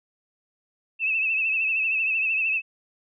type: tone with vibrato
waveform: sine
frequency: 2618 Hz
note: E7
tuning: 13 cents flat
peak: -21 dBFS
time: 0.99-2.62 s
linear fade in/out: 50 ms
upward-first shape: triangle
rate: 13 Hz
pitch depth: 67 cents each way
effects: none